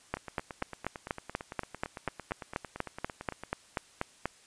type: two click trains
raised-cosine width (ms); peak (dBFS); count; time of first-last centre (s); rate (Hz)
0.5; -15 / -24; 18 / 30; 0.14-4.256 / 0.17-3.436; 4.13 / 8.88
effects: white hiss -59 dBFS RMS until 4.46 s + resampled to 22050 Hz